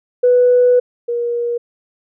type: tone pair in turn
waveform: sine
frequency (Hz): 493.9 / 475.4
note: B4 / A#4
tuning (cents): 0 / +34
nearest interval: minor second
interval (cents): 66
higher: first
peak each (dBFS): -7 / -16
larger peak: first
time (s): 0.23-0.8 / 1.08-1.58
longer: first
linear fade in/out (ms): 10
effects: tanh soft clip ceiling -3 dBFS